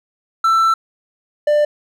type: tone pair in turn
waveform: triangle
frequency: 1333 / 593.8 Hz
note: E6 / D5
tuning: +19 / +19 cents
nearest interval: octave + major second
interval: 1400 cents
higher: first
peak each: -9 dBFS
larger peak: neither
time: 0.44-0.74 / 1.47-1.65 s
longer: first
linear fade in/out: 5 ms
effects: none